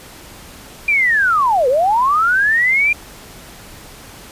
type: linear two-way sweep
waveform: sine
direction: down then up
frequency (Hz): 2417 to 480.7 to 2417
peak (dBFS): -11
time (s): 0.88-2.93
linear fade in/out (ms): 5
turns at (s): 1.68
effects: pink hiss -38 dBFS RMS until 4.31 s + resampled to 32000 Hz